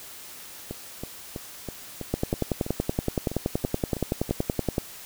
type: two click trains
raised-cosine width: 2 ms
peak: -10 / -19 dBFS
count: 29 / 12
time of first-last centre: 2.14-4.782 / 0.71-4.293 s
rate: 10.6 / 3.07 Hz
effects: white hiss -43 dBFS RMS until 5.05 s